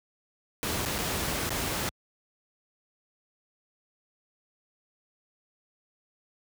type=noise with dropouts; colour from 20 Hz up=pink; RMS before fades=-30 dBFS; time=0.63-1.89 s; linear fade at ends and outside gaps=0 ms; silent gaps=0.852-0.859 / 0.983-0.987 / 1.493-1.505 s; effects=high-pass 60 Hz 12 dB/octave